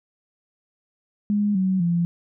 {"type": "tone with pitch steps", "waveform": "sine", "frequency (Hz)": [206.4, 188.18, 171.57], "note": ["G#3", "F#3", "F3"], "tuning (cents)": [-10, 30, -30], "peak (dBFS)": -18, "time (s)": [1.3, 2.05], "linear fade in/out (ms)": 0, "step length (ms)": 250, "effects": []}